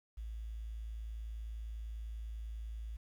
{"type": "tone with quantisation", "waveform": "sine", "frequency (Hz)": 55.1, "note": "A1", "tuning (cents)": 3, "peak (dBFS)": -40, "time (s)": [0.17, 2.97], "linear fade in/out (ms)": 10, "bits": 11, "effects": []}